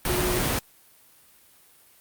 sine tone in noise, 361.5 Hz, F#4, 40 cents flat, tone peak -26 dBFS, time 0.09-0.39 s, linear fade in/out 2 ms, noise pink, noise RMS -25 dBFS, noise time 0.05-0.59 s, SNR -4 dB, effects white hiss -56 dBFS RMS until 2 s + Opus 32 kbps

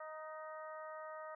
harmonic tone with a mistuned harmonic, 312.4 Hz, D#4, 7 cents sharp, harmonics 2 / 3 / 4 / 5 / 6, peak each -48 / -54 / -50 / -60 / -57 dBFS, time 0-1.35 s, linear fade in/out 5 ms, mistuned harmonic 5, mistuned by -32 cents, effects none

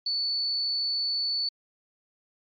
sine tone, 4467 Hz, C#8, 12 cents sharp, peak -25 dBFS, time 0.06-1.49 s, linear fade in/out 5 ms, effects MP3 32 kbps

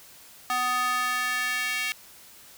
square tone with high-pass filter sweep, 249.4 Hz, B3, 17 cents sharp, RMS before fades -27 dBFS, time 0.5-1.92 s, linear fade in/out 0 ms, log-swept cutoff 1000 to 2300 Hz, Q 2.7, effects white hiss -50 dBFS RMS until 2.57 s

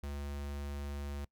square tone, 71.3 Hz, C#2, 49 cents sharp, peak -39 dBFS, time 0.03-1.25 s, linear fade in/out 5 ms, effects noise-tail reverb RT60 0.1 s tail -23 dB re dry

